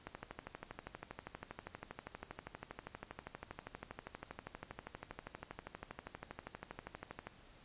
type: click train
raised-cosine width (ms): 0.5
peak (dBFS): -29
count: 91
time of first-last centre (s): 0.07-7.27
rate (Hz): 12.5
effects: pink hiss -62 dBFS RMS until 7.64 s + resampled to 8000 Hz